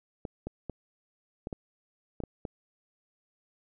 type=clicks; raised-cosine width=2 ms; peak=-22 dBFS; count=8; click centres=0.252 / 0.47 / 0.697 / 1.471 / 1.528 / 2.203 / 2.237 / 2.452 s; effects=none